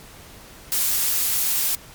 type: noise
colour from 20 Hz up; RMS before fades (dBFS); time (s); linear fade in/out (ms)
blue; -21; 0.72-1.75; 0
effects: pink hiss -44 dBFS RMS until 1.94 s + MP3 96 kbps